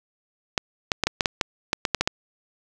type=clicks; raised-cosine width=0.2 ms; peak=-3 dBFS; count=12; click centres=0.578 / 0.918 / 1.037 / 1.07 / 1.208 / 1.258 / 1.412 / 1.731 / 1.852 / 1.947 / 2.01 / 2.075 s; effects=none